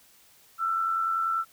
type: tone with amplitude modulation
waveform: sine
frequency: 1337 Hz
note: E6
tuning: 24 cents sharp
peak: -22 dBFS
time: 0.58-1.45 s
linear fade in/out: 50 ms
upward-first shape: sine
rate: 90.4 Hz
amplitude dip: 45%
effects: white hiss -58 dBFS RMS until 1.52 s